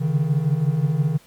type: tone cluster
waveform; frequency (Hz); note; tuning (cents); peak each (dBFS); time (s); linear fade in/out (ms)
triangle; 138.6 / 144.5 / 157.5; C#3 / D3 / D#3; 0 / -28 / +21; -20 / -24 / -18; 0-1.18; 20
effects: pink hiss -52 dBFS RMS until 1.26 s + MP3 96 kbps